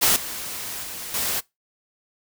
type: noise with level steps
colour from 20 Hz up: white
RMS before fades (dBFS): -18 / -32 / -34 / -25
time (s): 0.01-1.41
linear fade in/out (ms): 20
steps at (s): 0.16 / 0.83 / 1.14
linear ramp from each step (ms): 2
effects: noise-tail reverb RT60 0.2 s tail -23 dB re dry